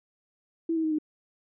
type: tone with pitch steps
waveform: sine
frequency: 329.6 / 321.7 / 314 / 306.5 Hz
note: E4 / E4 / D#4 / D#4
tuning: 0 / -42 / +16 / -26 cents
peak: -24 dBFS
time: 0.69-0.986 s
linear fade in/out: 5 ms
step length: 74 ms
effects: none